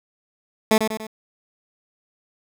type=tone with echo; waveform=15% pulse; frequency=218.5 Hz; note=A3; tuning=12 cents flat; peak=-7 dBFS; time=0.71-0.78 s; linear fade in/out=2 ms; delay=96 ms; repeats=3; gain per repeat=-6 dB; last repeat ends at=1.068 s; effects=none